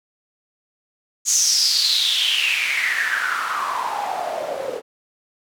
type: noise with band-pass filter sweep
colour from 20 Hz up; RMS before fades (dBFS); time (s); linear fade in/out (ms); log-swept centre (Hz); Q
white; -21; 1.25-4.82; 50; 6700 to 460; 7.6
effects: none